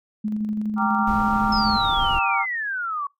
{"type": "tone with tremolo", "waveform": "sine", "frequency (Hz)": 212.8, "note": "G#3", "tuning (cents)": 42, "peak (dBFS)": -21, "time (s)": [0.24, 1.77], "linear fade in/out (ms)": 10, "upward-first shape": "square", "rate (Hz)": 12, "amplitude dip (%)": 30}
{"type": "chord", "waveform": "sine", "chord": "G minor seventh", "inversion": "none", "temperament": "equal with one note detuned", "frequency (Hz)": [784, 932.3, 1174.7, 1381.7], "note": ["G5", "Bb5", "D6", "F6"], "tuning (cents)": [0, 0, 0, -19], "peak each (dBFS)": -25, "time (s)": [0.76, 2.46], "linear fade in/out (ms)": 50}
{"type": "noise", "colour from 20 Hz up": "brown", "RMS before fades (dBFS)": -30, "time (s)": [1.07, 2.19], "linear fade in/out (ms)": 5}
{"type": "exponential sweep", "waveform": "sine", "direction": "down", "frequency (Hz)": [5274, 1108.7], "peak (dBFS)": -24, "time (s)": [1.52, 3.07], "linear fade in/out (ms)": 5}
{"effects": ["noise-tail reverb RT60 0.2 s tail -25 dB re dry"]}